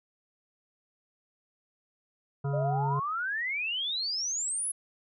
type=harmonic tone; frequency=139.9 Hz; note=C#3; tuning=16 cents sharp; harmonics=1 / 3 / 5 / 7 / 9 / 10; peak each=-28 / -38 / -42 / -45 / -47 / -48 dBFS; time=2.44-3 s; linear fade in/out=10 ms
type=exponential sweep; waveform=sine; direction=up; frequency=576 to 10860 Hz; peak=-29 dBFS; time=2.53-4.72 s; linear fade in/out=10 ms
effects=none